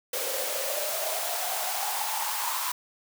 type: noise with high-pass filter sweep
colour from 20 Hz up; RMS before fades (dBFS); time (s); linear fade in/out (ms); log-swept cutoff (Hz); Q
white; -30; 0.13-2.72; 5; 490 to 1000; 7.9
effects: none